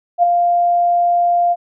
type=tone with ADSR envelope; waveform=sine; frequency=698 Hz; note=F5; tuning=1 cent flat; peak=-6 dBFS; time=0.18-1.56 s; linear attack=51 ms; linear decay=6 ms; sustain=-5 dB; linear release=42 ms; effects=none